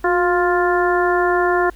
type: harmonic tone with a mistuned harmonic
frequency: 350.8 Hz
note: F4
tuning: 8 cents sharp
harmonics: 1 / 2 / 3 / 4 / 5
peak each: -17 / -20 / -22 / -23 / -24 dBFS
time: 0.04-1.7 s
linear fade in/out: 5 ms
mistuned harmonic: 1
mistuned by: +42 cents
effects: added 50 Hz sine -39 dBFS peak until 1.75 s + pink hiss -51 dBFS RMS until 1.75 s